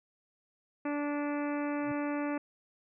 harmonic tone, 291.3 Hz, D4, 14 cents flat, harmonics 1 / 2 / 3 / 4 / 5 / 6 / 7 / 8 / 9, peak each -32 / -38 / -42 / -44 / -46 / -48 / -49 / -50 / -51 dBFS, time 0.85-2.38 s, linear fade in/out 5 ms
sine tone with exponential growth, 130.81 Hz, C3, in tune, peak -39 dBFS, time 1.78-1.92 s, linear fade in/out 5 ms, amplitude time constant 29 ms
effects none

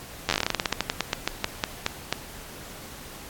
slowing click train, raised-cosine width 0.2 ms, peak -5 dBFS, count 24, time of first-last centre 0.29-2.126 s, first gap 10 ms, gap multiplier 1.16, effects pink hiss -42 dBFS RMS until 3.29 s + AAC 64 kbps

